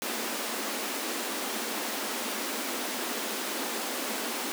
pink high-pass noise, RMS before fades -33 dBFS, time 0.02-4.52 s, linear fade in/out 0 ms, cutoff 210 Hz, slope 96 dB/octave, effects none

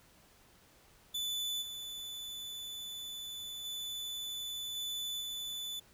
40% pulse tone with level steps, 3489 Hz, A7, 15 cents flat, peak -33 / -40 / -37 / -35 / -37 dBFS, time 1.14-5.8 s, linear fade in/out 10 ms, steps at 1.61 / 3.64 / 4.75 / 5.2 s, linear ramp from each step 20 ms, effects pink hiss -63 dBFS RMS until 5.93 s

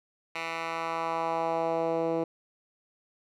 10% pulse tone with band-pass filter sweep, 164.81 Hz, E3, in tune, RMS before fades -30 dBFS, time 0.35-2.24 s, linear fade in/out 5 ms, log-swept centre 2100 to 410 Hz, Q 1.6, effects none

